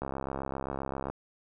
click train, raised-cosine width 1 ms, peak -20 dBFS, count 74, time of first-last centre 0.02-1.1 s, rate 67.6 Hz, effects none

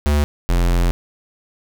square tone pair in turn, 73.42 / 43.5 Hz, D2 / F1, 0 / -6 cents, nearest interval major sixth, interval 906 cents, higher first, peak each -14 dBFS, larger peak neither, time 0.06-0.24 / 0.49-0.91 s, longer second, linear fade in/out 0 ms, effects none

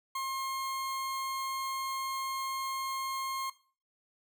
40% pulse tone, 1069 Hz, C6, 37 cents sharp, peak -32 dBFS, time 0.15-3.5 s, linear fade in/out 5 ms, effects noise-tail reverb RT60 0.4 s tail -17 dB re dry

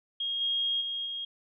sine tone with level steps, 3257 Hz, G#7, 34 cents flat, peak -29 / -26 / -31 / -33 dBFS, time 0.2-1.25 s, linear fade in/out 5 ms, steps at 0.4 / 0.8 / 1.05 s, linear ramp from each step 20 ms, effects none

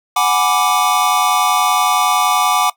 square chord, G# half-diminished seventh, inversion third, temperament equal, 740 / 830.6 / 987.8 / 1174.7 Hz, F#5 / G#5 / B5 / D6, 0 / 0 / 0 / 0 cents, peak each -18 / -20 / -22 / -16 dBFS, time 0.16-2.7 s, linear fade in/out 5 ms, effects noise-tail reverb RT60 0.1 s tail -18 dB re dry

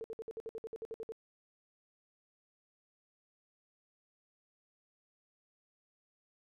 sine tone bursts, 448.4 Hz, A4, 33 cents sharp, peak -39 dBFS, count 13, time 0.01-1.121 s, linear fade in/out 0 ms, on 31 ms, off 59 ms, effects none

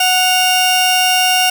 sawtooth tone pair together, 736.8 / 2794 Hz, F#5 / F7, -7 / 0 cents, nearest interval octave + major seventh, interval 2307 cents, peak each -10 dBFS, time 0-1.5 s, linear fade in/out 5 ms, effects none

